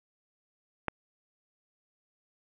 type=click; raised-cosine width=0.5 ms; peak=-13 dBFS; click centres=0.883 s; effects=resampled to 8000 Hz + 7-bit